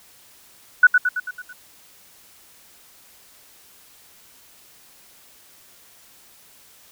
sine tone with echo, 1480 Hz, F#6, in tune, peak -6 dBFS, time 0.83-0.87 s, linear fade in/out 5 ms, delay 110 ms, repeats 6, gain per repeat -5 dB, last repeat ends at 1.53 s, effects white hiss -51 dBFS RMS until 6.91 s

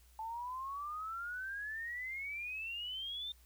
sine exponential sweep, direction up, 872 to 3621 Hz, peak -39 dBFS, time 0.19-3.32 s, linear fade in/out 2 ms, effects added 60 Hz sine -61 dBFS peak until 3.45 s + white hiss -68 dBFS RMS until 3.45 s

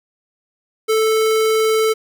square tone, 439.6 Hz, A4, 2 cents flat, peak -14 dBFS, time 0.88-1.94 s, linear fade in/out 20 ms, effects none

